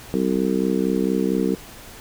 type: harmonic tone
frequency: 64.4 Hz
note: C2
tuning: 27 cents flat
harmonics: 3 / 4 / 5 / 6 / 7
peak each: -23 / -24 / -25 / -26 / -26 dBFS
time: 0.14-1.55 s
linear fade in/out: 0 ms
effects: pink hiss -41 dBFS RMS until 2 s